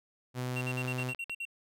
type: tone with pitch glide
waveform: sawtooth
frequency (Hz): 125.8 to 126.75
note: B2 to B2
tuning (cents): +32 to +45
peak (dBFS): -29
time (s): 0.34-1.14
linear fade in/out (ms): 50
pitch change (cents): +13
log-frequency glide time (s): 0.57-0.65
type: tone bursts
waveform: triangle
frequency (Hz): 2739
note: F7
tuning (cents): -34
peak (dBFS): -33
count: 9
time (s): 0.56-1.453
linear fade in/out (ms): 5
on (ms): 53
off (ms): 52
type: click train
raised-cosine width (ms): 0.3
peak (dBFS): -25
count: 4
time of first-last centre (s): 0.85-1.296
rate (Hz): 6.72
effects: none